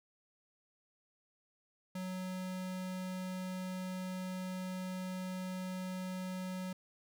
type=tone; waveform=square; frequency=185 Hz; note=F#3; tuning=in tune; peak=-39 dBFS; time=1.95-6.73 s; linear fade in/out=5 ms; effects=none